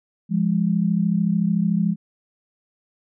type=tone pair together; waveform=sine; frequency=172.3 / 205.9 Hz; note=F3 / G#3; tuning=-23 / -15 cents; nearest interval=minor third; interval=308 cents; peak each=-20 dBFS; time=0.29-1.96 s; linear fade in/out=50 ms; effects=none